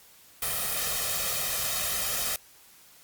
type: noise with comb filter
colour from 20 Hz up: white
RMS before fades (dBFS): -29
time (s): 0.42-2.36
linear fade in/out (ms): 2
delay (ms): 1.6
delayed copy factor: +0.75
effects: white hiss -55 dBFS RMS until 3.03 s + Opus 48 kbps